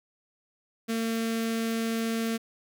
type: tone with notch filter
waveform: sawtooth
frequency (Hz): 226.8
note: A#3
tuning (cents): -47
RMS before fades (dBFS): -29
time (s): 0.88-2.38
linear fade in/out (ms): 20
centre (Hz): 890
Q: 1.5
effects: none